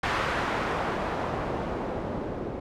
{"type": "noise with low-pass filter sweep", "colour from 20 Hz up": "white", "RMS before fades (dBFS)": -30, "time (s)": [0.03, 2.6], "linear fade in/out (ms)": 5, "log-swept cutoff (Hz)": [1700, 420], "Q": 0.9, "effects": []}